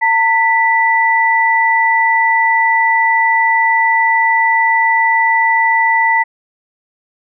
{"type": "tone pair together", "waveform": "sine", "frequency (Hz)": [906.7, 1973], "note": ["A#5", "B6"], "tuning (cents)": [-48, -2], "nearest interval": "octave + minor second", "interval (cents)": 1346, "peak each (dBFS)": -12, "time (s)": [0.01, 6.24], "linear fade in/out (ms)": 20, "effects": []}